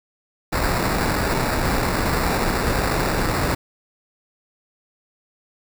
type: noise with sample-and-hold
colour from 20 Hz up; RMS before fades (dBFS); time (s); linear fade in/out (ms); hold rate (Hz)
pink; -21; 0.52-3.55; 10; 3150
effects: none